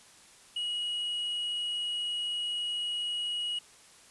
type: tone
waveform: triangle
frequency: 2904 Hz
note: F#7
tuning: 33 cents flat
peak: -29 dBFS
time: 0.56-3.59 s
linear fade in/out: 5 ms
effects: white hiss -56 dBFS RMS until 4.1 s + resampled to 24000 Hz